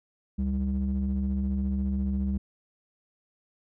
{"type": "ring-modulated tone", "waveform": "triangle", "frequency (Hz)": 63.4, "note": "B1", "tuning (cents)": 46, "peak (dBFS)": -20, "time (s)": [0.38, 2.38], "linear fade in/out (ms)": 10, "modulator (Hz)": 134, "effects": []}